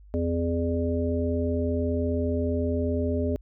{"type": "harmonic tone with a mistuned harmonic", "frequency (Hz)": 84.9, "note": "F2", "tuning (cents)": -48, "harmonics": [1, 3, 5, 7], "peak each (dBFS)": [-27, -28, -30, -32], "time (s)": [0.14, 3.36], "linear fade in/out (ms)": 0, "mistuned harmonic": 5, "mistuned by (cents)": -35, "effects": ["added 50 Hz sine -47 dBFS peak until 3.41 s"]}